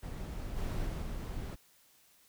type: noise with level steps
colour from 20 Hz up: brown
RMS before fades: -40 / -35 / -37 / -39 dBFS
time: 0.02-1.56 s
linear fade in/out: 20 ms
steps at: 0.56 / 0.85 / 1.01 s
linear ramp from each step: 20 ms
effects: white hiss -65 dBFS RMS until 2.28 s